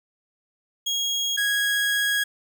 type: tone pair in turn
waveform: 30% pulse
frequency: 3290 / 1652.6 Hz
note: G#7 / G#6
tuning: -17 / -9 cents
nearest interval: octave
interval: 1192 cents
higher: first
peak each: -20 / -18 dBFS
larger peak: second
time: 0.86-1.37 / 1.37-2.24 s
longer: second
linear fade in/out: 10 ms
effects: none